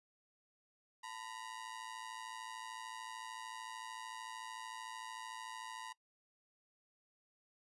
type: ring-modulated tone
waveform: sawtooth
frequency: 951 Hz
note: A#5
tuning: 34 cents sharp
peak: -39 dBFS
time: 1.03-5.93 s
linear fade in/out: 10 ms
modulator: 56.7 Hz
effects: noise-tail reverb RT60 0.1 s tail -21 dB re dry + resampled to 24000 Hz